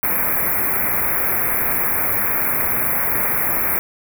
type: band-stop noise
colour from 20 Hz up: white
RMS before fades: -19 dBFS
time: 0.03-3.79 s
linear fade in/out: 0 ms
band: 2400 to 11000 Hz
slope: 96 dB/octave
effects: none